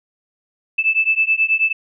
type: beating tone pair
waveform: sine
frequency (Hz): 2626 / 2635.3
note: E7 / E7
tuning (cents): -7 / -1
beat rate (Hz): 9.3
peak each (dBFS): -17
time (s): 0.78-1.73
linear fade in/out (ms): 10
effects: none